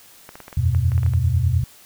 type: clicks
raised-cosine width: 0.5 ms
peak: -22 dBFS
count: 11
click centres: 0.291 / 0.355 / 0.403 / 0.481 / 0.528 / 0.748 / 0.919 / 0.979 / 1.032 / 1.063 / 1.136 s
type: chord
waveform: sine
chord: E suspended second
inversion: none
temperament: equal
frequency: 82.41 / 92.5 / 123.47 Hz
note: E2 / F#2 / B2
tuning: 0 / 0 / 0 cents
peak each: -20 dBFS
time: 0.57-1.64 s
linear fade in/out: 5 ms
effects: white hiss -48 dBFS RMS until 1.85 s